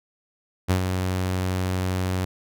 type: tone with ADSR envelope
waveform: sawtooth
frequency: 92.5 Hz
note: F#2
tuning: in tune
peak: -13 dBFS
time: 0.68-2.25 s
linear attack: 25 ms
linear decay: 94 ms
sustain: -6 dB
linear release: 4 ms
effects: none